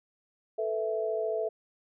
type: chord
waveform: sine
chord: A suspended second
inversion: none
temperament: equal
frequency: 440 / 493.9 / 659.3 Hz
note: A4 / B4 / E5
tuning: 0 / 0 / 0 cents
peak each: -31 / -37 / -31 dBFS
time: 0.58-1.49 s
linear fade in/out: 10 ms
effects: none